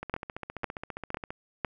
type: two click trains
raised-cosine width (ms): 0.5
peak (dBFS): -13 / -21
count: 4 / 20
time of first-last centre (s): 0.14-1.648 / 0.03-1.305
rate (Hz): 1.99 / 14.9
effects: none